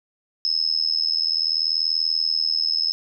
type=tone with amplitude modulation; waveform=sine; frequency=5190 Hz; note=E8; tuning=28 cents flat; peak=-15 dBFS; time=0.45-2.92 s; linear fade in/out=0 ms; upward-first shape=sine; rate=80.6 Hz; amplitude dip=95%; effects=none